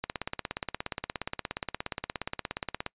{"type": "click train", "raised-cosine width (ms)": 0.3, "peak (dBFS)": -15, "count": 49, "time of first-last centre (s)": [0.04, 2.864], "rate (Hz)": 17, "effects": ["noise-tail reverb RT60 0.1 s tail -25 dB re dry", "resampled to 8000 Hz"]}